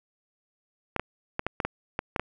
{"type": "clicks", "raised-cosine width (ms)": 0.5, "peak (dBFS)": -12, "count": 9, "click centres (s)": [0.963, 0.996, 1.394, 1.466, 1.602, 1.65, 1.991, 2.162, 2.196], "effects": []}